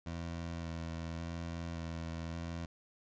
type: tone with vibrato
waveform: 20% pulse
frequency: 83.4 Hz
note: E2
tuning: 21 cents sharp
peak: -34 dBFS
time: 0.06-2.66 s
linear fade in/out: 5 ms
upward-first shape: square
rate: 0.88 Hz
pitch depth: 17 cents each way
effects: resampled to 16000 Hz